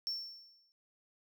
triangle tone with exponential decay, 5430 Hz, F8, 50 cents flat, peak -31 dBFS, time 0.07-0.72 s, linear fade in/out 0 ms, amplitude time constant 140 ms, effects none

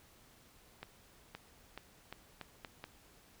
accelerating click train, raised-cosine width 0.3 ms, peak -28 dBFS, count 7, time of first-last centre 0.83-2.841 s, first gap 520 ms, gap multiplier 0.82, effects pink hiss -63 dBFS RMS until 3.4 s

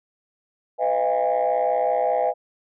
sine tone cluster, 505 / 624 / 689 / 813 Hz, B4 / D#5 / F5 / G#5, +39 / +5 / -24 / -37 cents, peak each -23 dBFS, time 0.78-2.34 s, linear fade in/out 50 ms, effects tanh soft clip ceiling -13 dBFS

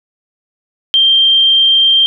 sine tone, 3166 Hz, G7, 17 cents sharp, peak -6 dBFS, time 0.94-2.06 s, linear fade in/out 0 ms, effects none

